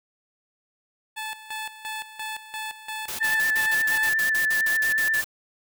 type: tone with tremolo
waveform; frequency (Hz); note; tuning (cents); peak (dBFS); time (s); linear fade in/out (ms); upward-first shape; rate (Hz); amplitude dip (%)
15% pulse; 870; A5; -20; -24; 1.16-4.11; 20; square; 2.9; 75
type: noise bursts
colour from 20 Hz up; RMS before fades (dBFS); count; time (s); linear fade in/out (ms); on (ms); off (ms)
white; -32; 14; 3.08-5.244; 5; 110; 48
type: tone with vibrato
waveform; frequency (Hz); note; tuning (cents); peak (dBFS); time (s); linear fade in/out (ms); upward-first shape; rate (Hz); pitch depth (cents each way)
sine; 1760; A6; 0; -20; 3.2-5.22; 20; sine; 8.5; 23
effects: none